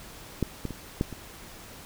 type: clicks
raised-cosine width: 3 ms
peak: -11 / -18 / -23 / -11 / -24 dBFS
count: 5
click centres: 0.427 / 0.653 / 0.707 / 1.011 / 1.127 s
effects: pink hiss -46 dBFS RMS until 1.85 s